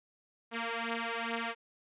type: beating tone pair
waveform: 5% pulse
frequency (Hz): 229.8 / 232.2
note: A#3 / A#3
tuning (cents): -25 / -7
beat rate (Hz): 2.4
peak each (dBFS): -25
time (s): 0.51-1.55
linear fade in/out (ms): 50
effects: resampled to 8000 Hz